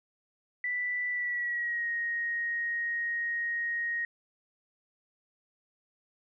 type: tone with pitch glide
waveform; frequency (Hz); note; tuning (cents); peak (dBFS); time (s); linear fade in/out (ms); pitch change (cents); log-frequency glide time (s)
sine; 1975.5 to 1874.3; B6 to A#6; 0 to +9; -29; 0.64-4.05; 2; -91; 1.1-1.89
effects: none